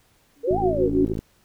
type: tone with exponential growth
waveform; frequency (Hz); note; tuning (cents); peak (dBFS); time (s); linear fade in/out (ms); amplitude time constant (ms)
sine; 284.4; C#4; +45; -16; 0.36-1.05; 2; 150
type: exponential two-way sweep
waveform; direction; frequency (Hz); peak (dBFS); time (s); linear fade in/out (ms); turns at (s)
sine; up then down; 440 to 826 to 440; -23; 0.43-0.9; 20; 0.59
type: tone with tremolo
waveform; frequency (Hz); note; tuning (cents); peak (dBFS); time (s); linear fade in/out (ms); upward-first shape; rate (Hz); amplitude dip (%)
sine; 370; F#4; 0; -17; 0.47-1.13; 10; sine; 6.2; 100
type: click train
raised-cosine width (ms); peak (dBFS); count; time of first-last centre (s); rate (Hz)
3; -16; 38; 0.51-1.19; 54.4
effects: pink hiss -61 dBFS RMS until 1.44 s